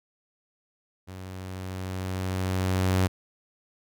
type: tone with level ramp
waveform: sawtooth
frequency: 93.3 Hz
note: F#2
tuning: 15 cents sharp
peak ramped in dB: -35 to -16 dBFS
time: 1.07-3.08 s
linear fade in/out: 20 ms
effects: none